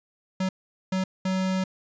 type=tone bursts at uneven times; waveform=square; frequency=187.9 Hz; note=F#3; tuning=27 cents sharp; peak=-24 dBFS; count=3; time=0.4-0.49 / 0.92-1.04 / 1.25-1.64 s; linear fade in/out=5 ms; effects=resampled to 16000 Hz